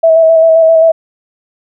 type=tone with vibrato; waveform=sine; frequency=650 Hz; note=E5; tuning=24 cents flat; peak=-3 dBFS; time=0.03-0.92 s; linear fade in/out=10 ms; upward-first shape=square; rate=7.6 Hz; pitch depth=19 cents each way; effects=none